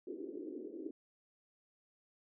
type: band-pass noise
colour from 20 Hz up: pink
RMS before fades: -45 dBFS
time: 0.07-0.91 s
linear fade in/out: 5 ms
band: 290 to 410 Hz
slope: 48 dB/octave
effects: none